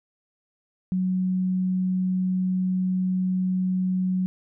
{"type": "tone", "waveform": "sine", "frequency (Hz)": 185, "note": "F#3", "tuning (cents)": 0, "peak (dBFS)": -21, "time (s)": [0.92, 4.26], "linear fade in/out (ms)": 0, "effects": []}